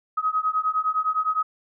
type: beating tone pair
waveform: sine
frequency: 1261 / 1270.8 Hz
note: D#6 / D#6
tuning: +23 / +36 cents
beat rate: 9.8 Hz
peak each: -24 dBFS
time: 0.17-1.43 s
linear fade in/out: 10 ms
effects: none